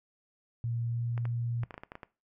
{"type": "tone with pitch glide", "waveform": "sine", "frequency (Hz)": [117.3, 118.32], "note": ["A#2", "A#2"], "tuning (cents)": [11, 26], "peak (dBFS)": -30, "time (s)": [0.64, 1.64], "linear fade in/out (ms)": 0, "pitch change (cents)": 15, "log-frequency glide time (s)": [0.89, 1.01]}
{"type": "clicks", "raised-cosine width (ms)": 0.5, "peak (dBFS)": -27, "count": 10, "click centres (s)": [1.178, 1.254, 1.634, 1.708, 1.742, 1.779, 1.835, 1.919, 1.954, 2.032]}
{"effects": ["noise-tail reverb RT60 0.3 s tail -20 dB re dry"]}